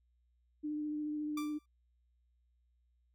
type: tone with vibrato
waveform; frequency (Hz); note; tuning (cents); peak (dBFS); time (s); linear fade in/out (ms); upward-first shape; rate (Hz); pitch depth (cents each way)
sine; 300.5; D4; +40; -35; 0.63-1.59; 20; triangle; 14; 17
type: tone with exponential decay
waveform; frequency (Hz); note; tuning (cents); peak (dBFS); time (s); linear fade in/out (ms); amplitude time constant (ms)
sawtooth; 1174.7; D6; 0; -35; 1.37-1.66; 5; 62
effects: added 60 Hz sine -70 dBFS peak until 3.14 s